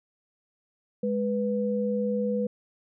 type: tone pair together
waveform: sine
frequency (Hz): 207.7 / 492.9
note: G#3 / B4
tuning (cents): 0 / -3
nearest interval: octave + minor third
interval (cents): 1497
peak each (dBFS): -27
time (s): 1.03-2.47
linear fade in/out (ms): 5
effects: none